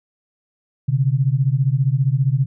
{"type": "beating tone pair", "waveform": "sine", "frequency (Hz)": [128.2, 143.2], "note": ["C3", "D3"], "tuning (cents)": [-35, -43], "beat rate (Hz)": 15, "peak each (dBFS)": [-17, -18], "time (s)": [0.88, 2.46], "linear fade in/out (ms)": 10, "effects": []}